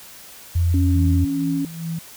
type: tone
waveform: sine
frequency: 85.6 Hz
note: F2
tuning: 34 cents flat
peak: -15 dBFS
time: 0.55-1.25 s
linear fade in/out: 10 ms
type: tone with vibrato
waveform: sine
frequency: 277.2 Hz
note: C#4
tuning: in tune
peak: -20 dBFS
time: 0.74-1.65 s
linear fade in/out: 2 ms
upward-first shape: triangle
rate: 15 Hz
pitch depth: 16 cents each way
type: tone with tremolo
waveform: sine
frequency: 164.81 Hz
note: E3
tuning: in tune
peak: -23 dBFS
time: 0.95-1.99 s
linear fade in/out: 5 ms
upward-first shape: sine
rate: 2.3 Hz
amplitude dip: 70%
effects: white hiss -42 dBFS RMS until 2.16 s